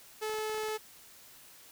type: tone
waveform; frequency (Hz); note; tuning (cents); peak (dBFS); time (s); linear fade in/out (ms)
sawtooth; 432.1; A4; -31; -29; 0.21-0.78; 20
type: clicks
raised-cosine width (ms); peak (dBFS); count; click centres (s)
0.5; -33; 8; 0.296 / 0.339 / 0.387 / 0.497 / 0.545 / 0.581 / 0.635 / 0.686
effects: white hiss -55 dBFS RMS until 1.71 s